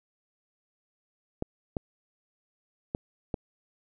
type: clicks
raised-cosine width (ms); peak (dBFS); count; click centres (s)
2; -16; 4; 1.424 / 1.768 / 2.949 / 3.342
effects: none

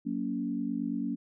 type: chord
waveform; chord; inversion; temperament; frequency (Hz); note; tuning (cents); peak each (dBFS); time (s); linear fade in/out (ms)
sine; F# major; none; equal with one note detuned; 185 / 233.1 / 282.5; F#3 / A#3 / C#4; 0 / 0 / +33; -37 / -33 / -33; 0.05-1.16; 20
effects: none

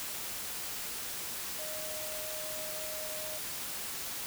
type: tone in noise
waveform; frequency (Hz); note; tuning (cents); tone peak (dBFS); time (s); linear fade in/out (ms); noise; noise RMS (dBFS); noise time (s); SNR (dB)
sine; 620; D#5; -6; -43; 1.59-3.38; 0; white; -39; 0-4.26; -7
effects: none

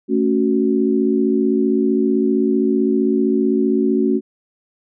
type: chord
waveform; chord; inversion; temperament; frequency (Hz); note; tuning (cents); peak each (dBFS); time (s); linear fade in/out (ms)
sine; F# minor; first; just; 222 / 277.5 / 370; A3 / C#4 / F#4; +16 / +2 / 0; -18; 0.08-4.21; 50
effects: none

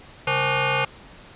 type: tone with frequency modulation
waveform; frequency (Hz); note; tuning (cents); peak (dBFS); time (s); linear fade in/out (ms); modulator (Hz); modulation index
sine; 802; G5; +39; -19; 0.27-0.85; 5; 333; 6.2
effects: pink hiss -46 dBFS RMS until 1.35 s + resampled to 8000 Hz

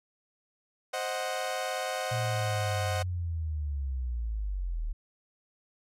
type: chord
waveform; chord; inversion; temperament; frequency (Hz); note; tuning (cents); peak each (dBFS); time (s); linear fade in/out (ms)
sawtooth; C diminished; none; equal; 523.3 / 622.3 / 740; C5 / Eb5 / Gb5; 0 / 0 / 0; -31 / -32 / -30; 0.93-3.03; 10
type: linear sweep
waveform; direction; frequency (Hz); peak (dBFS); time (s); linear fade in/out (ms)
sine; down; 118.2 to 36.67; -29; 2.11-4.93; 10
effects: low-pass 12000 Hz 12 dB/octave + MP3 96 kbps

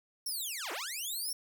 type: linear two-way sweep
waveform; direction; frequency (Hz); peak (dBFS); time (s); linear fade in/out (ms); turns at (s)
10% pulse; down then up; 5610 to 300.6 to 5610; -28; 0.26-1.33; 5; 0.72
effects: none

